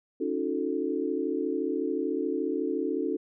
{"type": "chord", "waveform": "sine", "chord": "D# half-diminished seventh", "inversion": "third", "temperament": "equal with one note detuned", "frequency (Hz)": [277.2, 311.1, 362.4, 440], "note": ["C#4", "D#4", "F#4", "A4"], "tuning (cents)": [0, 0, -36, 0], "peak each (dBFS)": -32, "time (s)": [0.2, 3.17], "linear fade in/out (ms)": 10, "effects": []}